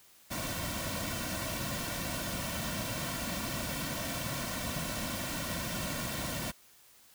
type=noise with comb filter; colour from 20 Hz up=pink; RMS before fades=-36 dBFS; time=0.3-6.52 s; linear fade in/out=20 ms; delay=2.4 ms; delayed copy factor=-0.75; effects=white hiss -60 dBFS RMS until 7.14 s

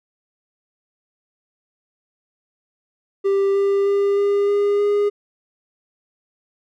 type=tone with pitch steps; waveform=triangle; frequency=394.1 / 397.3 / 400.5 / 403.8 / 407.1 / 410.4 Hz; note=G4 / G4 / G4 / G#4 / G#4 / G#4; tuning=+9 / +23 / +37 / -49 / -35 / -21 cents; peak=-13 dBFS; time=3.24-5.1 s; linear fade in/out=20 ms; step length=310 ms; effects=none

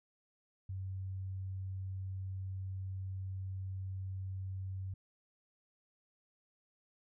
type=tone; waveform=sine; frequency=95 Hz; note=F#2; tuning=46 cents sharp; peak=-38 dBFS; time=0.69-4.94 s; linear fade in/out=5 ms; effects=none

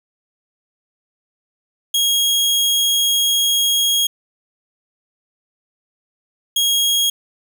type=tone pair in turn; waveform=sawtooth; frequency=3282 / 3282 Hz; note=G#7 / G#7; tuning=-21 / -21 cents; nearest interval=unison; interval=0 cents; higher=neither; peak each=-11 dBFS; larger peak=neither; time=1.94-4.07 / 6.56-7.1 s; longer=first; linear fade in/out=5 ms; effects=none

